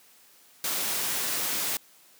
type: noise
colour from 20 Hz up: white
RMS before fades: -29 dBFS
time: 0.64-1.77 s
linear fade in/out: 2 ms
effects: white hiss -57 dBFS RMS until 2.19 s + high-pass 150 Hz 12 dB/octave